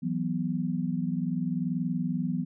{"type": "chord", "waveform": "sine", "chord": "E suspended second", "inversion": "none", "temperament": "just", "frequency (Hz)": [164.81, 185.42, 247.2], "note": ["E3", "F#3", "B3"], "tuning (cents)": [0, 4, 2], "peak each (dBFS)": -31, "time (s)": [0.02, 2.45], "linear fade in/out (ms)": 20, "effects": []}